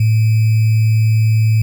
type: tone with sample-and-hold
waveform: sine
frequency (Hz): 110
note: A2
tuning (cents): 0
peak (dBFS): -9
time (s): 0-1.62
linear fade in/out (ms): 5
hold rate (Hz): 2450
effects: none